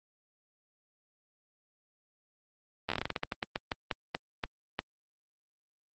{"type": "slowing click train", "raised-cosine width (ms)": 0.3, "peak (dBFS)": -14, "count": 19, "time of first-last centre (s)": [2.89, 4.791], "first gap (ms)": 12, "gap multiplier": 1.22, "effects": ["high-pass 80 Hz 12 dB/octave", "Opus 24 kbps"]}